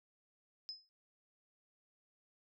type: tone with exponential decay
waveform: sine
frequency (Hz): 5100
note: D#8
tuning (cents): +42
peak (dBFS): -39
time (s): 0.69-0.89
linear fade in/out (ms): 0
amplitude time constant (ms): 42
effects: none